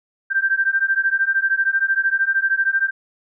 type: beating tone pair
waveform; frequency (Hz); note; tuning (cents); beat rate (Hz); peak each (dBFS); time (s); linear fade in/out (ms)
sine; 1568 / 1581; G6 / G6; 0 / +14; 13; -19; 0.3-2.91; 20
effects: none